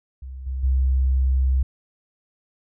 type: tone with level steps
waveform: sine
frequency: 65.41 Hz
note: C2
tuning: in tune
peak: -32 / -24 / -16 dBFS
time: 0.22-1.63 s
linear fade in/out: 5 ms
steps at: 0.46 / 0.63 s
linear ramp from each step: 10 ms
effects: none